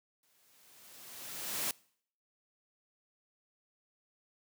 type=noise with exponential growth; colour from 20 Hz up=white; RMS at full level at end=-33 dBFS; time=0.23-1.71 s; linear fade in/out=2 ms; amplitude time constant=320 ms; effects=noise-tail reverb RT60 0.6 s tail -24 dB re dry + high-pass 100 Hz 12 dB/octave